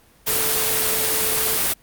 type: tone in noise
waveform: sine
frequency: 440.1 Hz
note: A4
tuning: in tune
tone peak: -30 dBFS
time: 0.27-1.58 s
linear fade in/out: 20 ms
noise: white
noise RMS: -20 dBFS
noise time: 0.26-1.74 s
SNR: -13 dB
effects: pink hiss -54 dBFS RMS until 1.82 s + Opus 32 kbps